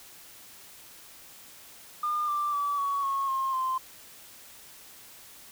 sine tone with pitch steps, 1209 / 1179.3 / 1150.4 / 1122.2 / 1094.7 / 1067.8 / 1041.6 Hz, D6 / D6 / D6 / C#6 / C#6 / C6 / C6, +50 / +7 / -36 / +21 / -22 / +35 / -8 cents, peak -25 dBFS, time 2.03-3.78 s, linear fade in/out 5 ms, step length 250 ms, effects tanh soft clip ceiling -21 dBFS + white hiss -50 dBFS RMS until 5.51 s

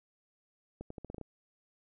accelerating click train, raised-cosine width 2 ms, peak -29 dBFS, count 8, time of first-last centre 0.81-1.213 s, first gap 94 ms, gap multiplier 0.83, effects none

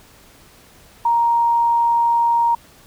sine tone, 936 Hz, A#5, 7 cents sharp, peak -13 dBFS, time 1.05-2.55 s, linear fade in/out 5 ms, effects pink hiss -48 dBFS RMS until 2.86 s

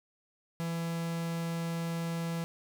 45% pulse tone, 166.9 Hz, E3, 22 cents sharp, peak -32 dBFS, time 0.6-2.44 s, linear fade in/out 0 ms, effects none

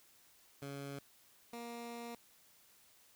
15% pulse tone pair in turn, 140 / 235.5 Hz, C#3 / A#3, +18 / +18 cents, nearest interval major sixth, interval 900 cents, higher second, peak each -37 / -38 dBFS, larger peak first, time 0.62-0.99 / 1.53-2.15 s, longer second, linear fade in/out 2 ms, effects white hiss -66 dBFS RMS until 3.15 s

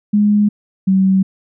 sine tone pair in turn, 207.7 / 190.83 Hz, G#3 / G3, 0 / -46 cents, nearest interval minor second, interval 146 cents, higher first, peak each -9 dBFS, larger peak neither, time 0.13-0.49 / 0.87-1.23 s, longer neither, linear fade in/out 10 ms, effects none

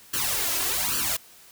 white noise with flanger, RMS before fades -26 dBFS, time 0.13-1.17 s, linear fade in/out 10 ms, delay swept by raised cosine 0.67 to 3.07 ms, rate 1.2 Hz, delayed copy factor +1, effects white hiss -51 dBFS RMS until 1.51 s

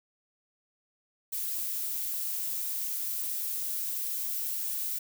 violet noise, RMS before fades -33 dBFS, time 1.32-4.99 s, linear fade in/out 10 ms, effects none

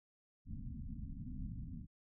pink low-pass noise, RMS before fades -45 dBFS, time 0.45-1.87 s, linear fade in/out 50 ms, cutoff 270 Hz, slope 96 dB/octave, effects none

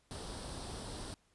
pink noise with comb filter, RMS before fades -44 dBFS, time 0.11-1.14 s, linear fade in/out 0 ms, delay 0.22 ms, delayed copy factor +0.55, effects pink hiss -72 dBFS RMS until 1.34 s + resampled to 24000 Hz

